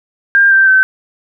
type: tone with pitch steps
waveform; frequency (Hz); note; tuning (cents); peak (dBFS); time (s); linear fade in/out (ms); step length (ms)
sine; 1600 / 1568 / 1536.6; G6 / G6 / G6; +35 / 0 / -35; -5; 0.35-0.83; 0; 160
effects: none